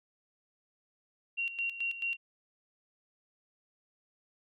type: tone with tremolo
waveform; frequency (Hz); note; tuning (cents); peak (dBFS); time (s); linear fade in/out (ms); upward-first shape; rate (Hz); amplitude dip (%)
sine; 2753; F7; -25; -30; 1.37-2.17; 20; square; 4.6; 70
effects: none